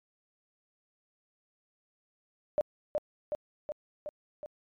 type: tone with echo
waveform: sine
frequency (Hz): 598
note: D5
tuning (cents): +31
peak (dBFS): -23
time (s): 2.58-2.61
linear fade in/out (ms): 0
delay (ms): 370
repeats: 5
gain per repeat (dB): -3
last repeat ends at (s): 4.46
effects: MP3 96 kbps